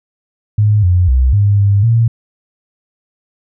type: tone with pitch steps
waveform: sine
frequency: 105.4 / 89.5 / 64.1 / 101.7 / 100.6 / 115.2 Hz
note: G#2 / F2 / C2 / G#2 / G2 / A#2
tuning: +26 / +43 / -35 / -36 / +45 / -20 cents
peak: -7 dBFS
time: 0.58-2.08 s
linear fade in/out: 5 ms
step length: 250 ms
effects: none